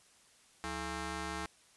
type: ring-modulated tone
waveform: 10% pulse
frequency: 251.9 Hz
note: B3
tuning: 34 cents sharp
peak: -26 dBFS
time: 0.64-1.46 s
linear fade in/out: 0 ms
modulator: 577 Hz
effects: white hiss -64 dBFS RMS until 1.76 s + resampled to 24000 Hz